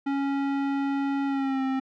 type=tone with pitch glide; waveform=square; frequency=277.2 to 265 Hz; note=C#4 to C4; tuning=0 to +22 cents; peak=-25 dBFS; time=0.06-1.8 s; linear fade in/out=10 ms; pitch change=-78 cents; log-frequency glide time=1.26-1.63 s; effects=low-pass 2000 Hz 12 dB/octave